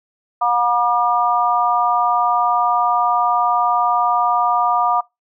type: harmonic tone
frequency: 240 Hz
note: B3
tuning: 49 cents flat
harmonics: 3 / 4 / 5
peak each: -18 / -18 / -18 dBFS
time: 0.41-5.01 s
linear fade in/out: 10 ms
effects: noise-tail reverb RT60 0.2 s tail -24 dB re dry